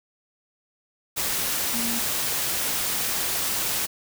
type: tone in noise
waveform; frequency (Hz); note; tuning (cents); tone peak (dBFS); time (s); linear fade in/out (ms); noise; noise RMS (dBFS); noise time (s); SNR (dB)
sine; 233.1; A#3; 0; -30; 1.73-2; 20; white; -26; 1.16-3.87; -7
effects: none